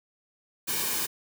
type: noise with comb filter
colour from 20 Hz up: white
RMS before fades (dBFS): -29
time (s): 0.67-1.07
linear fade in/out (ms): 20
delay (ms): 1.5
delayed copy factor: -0.6
effects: none